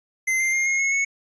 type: tone with pitch steps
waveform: square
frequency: 2069 / 2095 / 2122 / 2149 / 2177 / 2205 Hz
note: C7 / C7 / C7 / C7 / C#7 / C#7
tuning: -20 / +2 / +24 / +46 / -32 / -10 cents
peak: -20 dBFS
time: 0.27-1.05 s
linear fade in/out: 10 ms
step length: 130 ms
effects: resampled to 22050 Hz